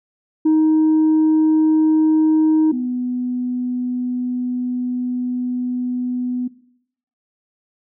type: tone pair in turn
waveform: sine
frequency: 313.2 / 248.6 Hz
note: D#4 / B3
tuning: +11 / +12 cents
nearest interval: major third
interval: 399 cents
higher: first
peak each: -9 / -19 dBFS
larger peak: first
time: 0.45-2.72 / 2.72-6.48 s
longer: second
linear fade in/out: 10 ms
effects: noise-tail reverb RT60 0.7 s tail -18 dB re dry + tanh soft clip ceiling -10 dBFS